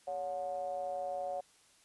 triangle ring-modulated tone, 82.5 Hz, E2, 2 cents sharp, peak -30 dBFS, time 0.07-1.41 s, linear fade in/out 10 ms, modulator 644 Hz, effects white hiss -65 dBFS RMS until 1.84 s + resampled to 24000 Hz

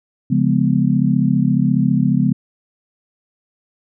sine chord, C# dominant seventh, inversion none, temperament just, 138.59 / 173.24 / 207.9 / 249.5 Hz, C#3 / E#3 / G#3 / B3, 0 / -14 / +2 / +18 cents, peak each -18 dBFS, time 0.3-2.33 s, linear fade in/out 10 ms, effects none

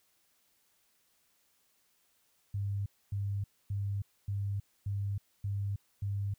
sine tone bursts, 100 Hz, G2, 35 cents sharp, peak -31 dBFS, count 7, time 2.54-6.34 s, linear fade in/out 5 ms, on 320 ms, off 260 ms, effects white hiss -72 dBFS RMS until 6.38 s

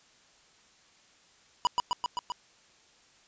square tone with echo, 980 Hz, B5, 14 cents flat, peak -22 dBFS, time 1.65-1.67 s, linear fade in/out 0 ms, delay 130 ms, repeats 5, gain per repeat -2 dB, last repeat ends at 2.32 s, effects white hiss -61 dBFS RMS until 3.27 s + resampled to 16000 Hz

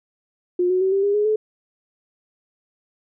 sine tone with pitch steps, 357.2 / 368.5 / 380.2 / 392.2 / 404.7 / 417.5 / 430.7 Hz, F4 / F#4 / F#4 / G4 / G#4 / G#4 / A4, +39 / -7 / +47 / +1 / -45 / +9 / -37 cents, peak -16 dBFS, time 0.59-1.36 s, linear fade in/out 5 ms, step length 110 ms, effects none

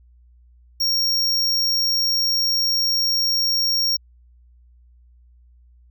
square tone, 5560 Hz, F8, 9 cents flat, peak -18 dBFS, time 0.8-3.97 s, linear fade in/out 10 ms, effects added 60 Hz sine -49 dBFS peak until 5.9 s

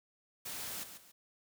white noise with echo, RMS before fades -42 dBFS, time 0.45-0.84 s, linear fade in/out 10 ms, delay 140 ms, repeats 2, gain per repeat -9 dB, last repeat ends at 1.12 s, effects none

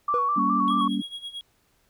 sine tone with vibrato, 1143 Hz, D6, 47 cents flat, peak -21 dBFS, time 0.08-0.88 s, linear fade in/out 5 ms, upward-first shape square, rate 4.8 Hz, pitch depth 43 cents each way
triangle tone with exponential decay, 487 Hz, B4, 24 cents flat, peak -21 dBFS, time 0.14-0.43 s, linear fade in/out 0 ms, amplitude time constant 62 ms
sine chord, G diminished, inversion none, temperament just, 196 / 235.2 / 282.2 Hz, G3 / Bb3 / Db4, 0 / +16 / +31 cents, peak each -28 dBFS, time 0.36-1.02 s, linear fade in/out 10 ms
triangle tone with tremolo, 3307 Hz, G#7, 8 cents flat, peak -30 dBFS, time 0.68-1.41 s, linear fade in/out 0 ms, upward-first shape sine, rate 9 Hz, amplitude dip 80%
effects pink hiss -66 dBFS RMS until 1.89 s

